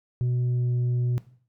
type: tone with pitch glide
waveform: sine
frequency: 123.5 to 122.58 Hz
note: B2 to B2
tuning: 0 to -13 cents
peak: -19 dBFS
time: 0.21-1.18 s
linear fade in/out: 0 ms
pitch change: -13 cents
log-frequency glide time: 0.43-0.72 s
effects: noise-tail reverb RT60 0.5 s tail -19 dB re dry + tanh soft clip ceiling -21 dBFS